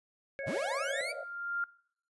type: harmonic tone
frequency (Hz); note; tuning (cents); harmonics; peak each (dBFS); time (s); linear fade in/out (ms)
551; C#5; -11; 1 / 3 / 4; -37 / -42 / -43; 0.39-1.01; 0
type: tone with exponential growth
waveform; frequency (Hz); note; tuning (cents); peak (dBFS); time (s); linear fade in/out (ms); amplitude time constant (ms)
sine; 1396.9; F6; 0; -29; 0.39-1.64; 2; 270
type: band-pass noise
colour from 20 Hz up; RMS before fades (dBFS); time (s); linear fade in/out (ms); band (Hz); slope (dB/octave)
white; -41; 0.43-1.24; 10; 510 to 670; 96
type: linear sweep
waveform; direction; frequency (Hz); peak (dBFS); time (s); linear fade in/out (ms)
35% pulse; up; 64.1 to 2363; -33; 0.46-1.13; 20
effects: noise-tail reverb RT60 0.6 s tail -21 dB re dry + resampled to 24000 Hz